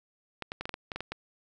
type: clicks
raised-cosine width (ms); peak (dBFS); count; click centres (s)
0.3; -19; 10; 0.423 / 0.519 / 0.61 / 0.655 / 0.693 / 0.741 / 0.918 / 0.96 / 1.006 / 1.12
effects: none